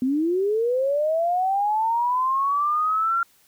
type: linear sweep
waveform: sine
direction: up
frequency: 246.9 to 1384 Hz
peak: -19 dBFS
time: 0.02-3.23 s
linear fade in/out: 2 ms
effects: white hiss -59 dBFS RMS until 3.47 s